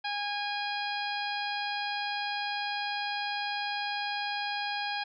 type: harmonic tone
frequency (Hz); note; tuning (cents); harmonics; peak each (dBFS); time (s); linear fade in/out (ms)
820; G#5; -22; 1 / 2 / 3 / 4 / 5 / 6; -34 / -37 / -39 / -40 / -41 / -42; 0.04-5.04; 10
effects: none